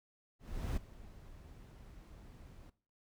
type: noise with ADSR envelope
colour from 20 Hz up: brown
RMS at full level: -36 dBFS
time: 0.39-2.7 s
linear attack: 380 ms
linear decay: 9 ms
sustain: -18 dB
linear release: 6 ms
effects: noise-tail reverb RT60 0.4 s tail -18 dB re dry